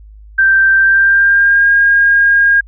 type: tone with pitch glide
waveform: sine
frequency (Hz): 1568 to 1622.4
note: G6 to G#6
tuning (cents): 0 to -41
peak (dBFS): -6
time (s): 0.38-2.61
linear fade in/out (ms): 10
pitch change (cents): +59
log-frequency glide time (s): 0.77-1.7
effects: added 52 Hz sine -34 dBFS peak until 2.67 s